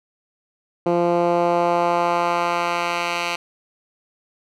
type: tone with band-pass filter sweep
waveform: 10% pulse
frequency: 172.9 Hz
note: F3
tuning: 17 cents flat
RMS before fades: -20 dBFS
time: 0.86-3.36 s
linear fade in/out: 5 ms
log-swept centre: 380 to 2600 Hz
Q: 1
effects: none